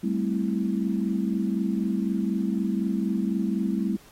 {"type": "chord", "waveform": "sine", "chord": "A minor seventh", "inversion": "third", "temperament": "equal", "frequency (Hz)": [196, 220, 261.6, 329.6], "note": ["G3", "A3", "C4", "E4"], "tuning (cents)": [0, 0, 0, 0], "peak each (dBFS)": [-26, -28, -32, -31], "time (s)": [0.03, 3.97], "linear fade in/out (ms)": 10, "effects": ["pink hiss -54 dBFS RMS until 4.11 s", "AAC 48 kbps"]}